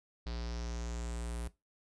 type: tone with low-pass filter sweep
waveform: square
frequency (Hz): 58.6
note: A#1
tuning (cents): +10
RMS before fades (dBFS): -39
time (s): 0.26-1.48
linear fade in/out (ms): 5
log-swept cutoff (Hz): 4500 to 10000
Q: 3.9
effects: noise-tail reverb RT60 0.2 s tail -17 dB re dry